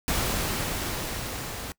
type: noise with level ramp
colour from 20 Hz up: pink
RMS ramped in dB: -26 to -36 dBFS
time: 0.08-1.72 s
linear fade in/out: 0 ms
effects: noise-tail reverb RT60 0.1 s tail -23 dB re dry